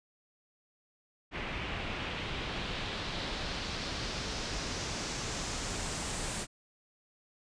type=noise with low-pass filter sweep; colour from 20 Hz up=pink; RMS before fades=-37 dBFS; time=1.31-6.47 s; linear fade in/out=50 ms; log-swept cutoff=2500 to 8700 Hz; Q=1.9; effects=resampled to 22050 Hz